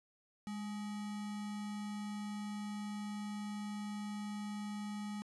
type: tone with sample-and-hold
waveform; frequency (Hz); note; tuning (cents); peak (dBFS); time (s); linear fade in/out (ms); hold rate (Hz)
sine; 206.4; G#3; -10; -39; 0.47-5.22; 0; 1050
effects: resampled to 24000 Hz